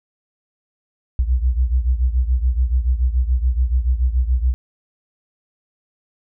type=beating tone pair; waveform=sine; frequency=60.2 / 67.2 Hz; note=B1 / C2; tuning=-44 / +47 cents; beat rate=7 Hz; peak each=-16 / -20 dBFS; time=1.19-4.54 s; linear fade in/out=0 ms; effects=none